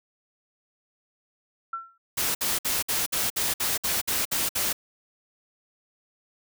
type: tone with exponential decay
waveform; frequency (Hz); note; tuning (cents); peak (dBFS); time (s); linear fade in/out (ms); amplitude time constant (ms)
sine; 1351; E6; +42; -26; 1.73-1.98; 5; 53
type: noise bursts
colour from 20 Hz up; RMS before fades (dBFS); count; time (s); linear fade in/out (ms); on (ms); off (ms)
white; -26; 11; 2.17-4.73; 10; 180; 58
effects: none